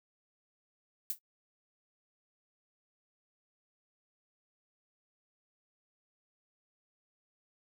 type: noise with exponential decay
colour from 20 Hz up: violet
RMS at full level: -30 dBFS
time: 1.1-1.19 s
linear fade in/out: 1 ms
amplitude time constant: 19 ms
effects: noise-tail reverb RT60 0.1 s tail -24 dB re dry